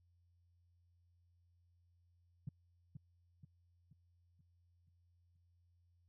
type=tone with echo; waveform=sine; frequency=138.59 Hz; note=C#3; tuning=in tune; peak=-39 dBFS; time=2.47-2.49 s; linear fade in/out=5 ms; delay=480 ms; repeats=6; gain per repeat=-6 dB; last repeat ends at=5.37 s; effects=added 87 Hz sine -70 dBFS peak until 6.08 s